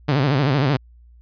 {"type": "tone with vibrato", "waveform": "sawtooth", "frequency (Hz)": 138.59, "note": "C#3", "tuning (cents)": 0, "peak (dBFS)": -12, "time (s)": [0.08, 0.77], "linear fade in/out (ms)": 10, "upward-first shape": "sine", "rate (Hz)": 13, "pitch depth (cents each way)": 150, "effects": ["added 59 Hz sine -45 dBFS peak until 1.21 s", "resampled to 11025 Hz"]}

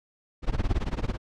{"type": "noise with tremolo", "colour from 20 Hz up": "brown", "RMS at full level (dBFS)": -23, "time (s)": [0.42, 1.18], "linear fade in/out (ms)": 50, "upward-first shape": "sine", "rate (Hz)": 18, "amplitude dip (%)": 95, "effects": ["low-pass 5000 Hz 12 dB/octave"]}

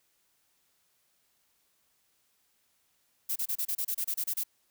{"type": "noise bursts", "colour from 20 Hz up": "violet", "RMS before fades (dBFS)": -31, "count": 12, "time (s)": [3.29, 4.437], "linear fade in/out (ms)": 10, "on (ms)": 69, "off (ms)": 29, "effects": ["white hiss -72 dBFS RMS until 4.7 s"]}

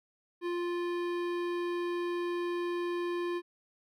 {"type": "tone with hard clipping", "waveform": "sine", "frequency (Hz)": 349.2, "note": "F4", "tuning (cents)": 0, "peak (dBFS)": -33, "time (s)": [0.41, 3.42], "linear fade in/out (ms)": 50, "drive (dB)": 16, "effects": []}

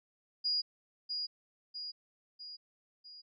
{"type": "tone with echo", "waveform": "sine", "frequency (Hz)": 4872, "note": "D#8", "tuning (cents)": -37, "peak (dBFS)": -29, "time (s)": [0.44, 0.62], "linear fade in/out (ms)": 20, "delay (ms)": 650, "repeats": 4, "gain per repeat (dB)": -5, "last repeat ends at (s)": 3.22, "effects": []}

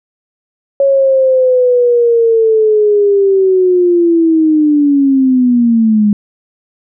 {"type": "linear sweep", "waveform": "sine", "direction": "down", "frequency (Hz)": [554.4, 204.4], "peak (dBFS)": -6, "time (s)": [0.8, 6.13], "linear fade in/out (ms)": 2, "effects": []}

